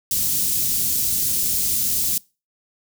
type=band-stop noise; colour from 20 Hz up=white; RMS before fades=-21 dBFS; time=0.11-2.18 s; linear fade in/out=2 ms; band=220 to 5700 Hz; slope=12 dB/octave; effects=noise-tail reverb RT60 0.3 s tail -24 dB re dry